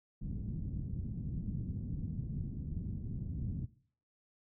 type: low-pass noise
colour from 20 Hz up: white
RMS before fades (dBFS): -39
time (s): 0.21-3.66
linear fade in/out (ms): 10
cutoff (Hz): 190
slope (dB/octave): 24
effects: noise-tail reverb RT60 0.5 s tail -18 dB re dry